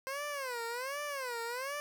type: tone with vibrato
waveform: 15% pulse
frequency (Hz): 521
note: C5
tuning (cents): -7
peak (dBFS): -30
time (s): 0.07-1.8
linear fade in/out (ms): 0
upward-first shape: sine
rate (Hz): 1.3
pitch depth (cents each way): 210
effects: none